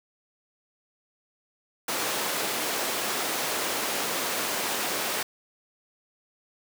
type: high-pass noise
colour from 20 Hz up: pink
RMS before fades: -29 dBFS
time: 1.88-5.23 s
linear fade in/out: 5 ms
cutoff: 370 Hz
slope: 12 dB/octave
effects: none